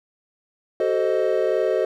triangle chord, F# diminished seventh, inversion none, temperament equal with one note detuned, 377.6 / 440 / 523.3 / 622.3 Hz, F#4 / A4 / C5 / Eb5, +35 / 0 / 0 / 0 cents, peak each -22 dBFS, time 0.8-1.85 s, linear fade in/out 2 ms, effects none

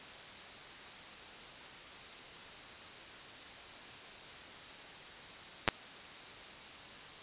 clicks, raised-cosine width 0.3 ms, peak -10 dBFS, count 2, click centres 5.678 / 5.687 s, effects white hiss -49 dBFS RMS until 7.22 s + resampled to 8000 Hz

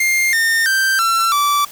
45% pulse tone with pitch steps, 2115 / 1820.1 / 1566.3 / 1347.8 / 1159.9 Hz, C7 / A#6 / G6 / E6 / D6, +18 / -42 / -2 / +38 / -22 cents, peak -13 dBFS, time 0-1.65 s, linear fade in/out 5 ms, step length 330 ms, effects white hiss -38 dBFS RMS until 1.71 s

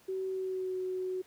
sine tone with pitch glide, 379.1 to 370.9 Hz, F#4 to F#4, +42 to +4 cents, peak -32 dBFS, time 0.08-1.22 s, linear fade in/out 10 ms, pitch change -38 cents, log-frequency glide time 0.28-0.77 s, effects pink hiss -62 dBFS RMS until 1.26 s + high-pass 100 Hz 12 dB/octave

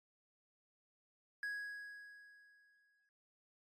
triangle tone with exponential decay, 1661.2 Hz, G#6, in tune, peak -36 dBFS, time 1.43-3.09 s, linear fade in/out 1 ms, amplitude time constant 360 ms, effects AAC 32 kbps

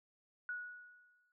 sine tone with exponential decay, 1463 Hz, F#6, 20 cents flat, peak -37 dBFS, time 0.49-1.32 s, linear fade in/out 1 ms, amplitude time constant 180 ms, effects none

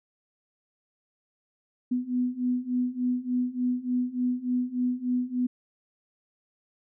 sine beating tone pair, 246.9 / 250.3 Hz, B3 / B3, 0 / +23 cents, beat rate 3.4 Hz, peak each -29 / -27 dBFS, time 1.91-5.47 s, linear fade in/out 10 ms, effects none

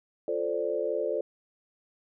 sine chord, D minor seventh, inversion first, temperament equal, 349.2 / 440 / 523.3 / 587.3 Hz, F4 / A4 / C5 / D5, 0 / 0 / 0 / 0 cents, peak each -35 / -31 / -32 / -32 dBFS, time 0.28-1.21 s, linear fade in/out 2 ms, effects none

